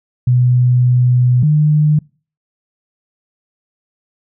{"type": "tone pair in turn", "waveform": "sine", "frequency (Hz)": [124.4, 151.1], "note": ["B2", "D3"], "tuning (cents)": [13, 50], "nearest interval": "minor third", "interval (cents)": 337, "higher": "second", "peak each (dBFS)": -8, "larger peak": "neither", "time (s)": [[0.27, 1.43], [1.43, 1.99]], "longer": "first", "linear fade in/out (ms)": 5, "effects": ["noise-tail reverb RT60 0.4 s tail -26 dB re dry"]}